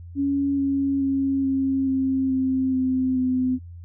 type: tone with pitch steps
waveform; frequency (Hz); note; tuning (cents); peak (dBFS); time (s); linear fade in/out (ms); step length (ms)
sine; 279.2 / 275.7 / 272.2 / 268.8 / 265.4 / 262 / 258.7 / 255.4; C#4 / C#4 / C#4 / C4 / C4 / C4 / C4 / C4; +13 / -9 / -31 / +47 / +25 / +2 / -19 / -42; -19; 0.15-3.59; 50; 430
effects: noise-tail reverb RT60 0.1 s tail -23 dB re dry + added 86 Hz sine -37 dBFS peak until 3.84 s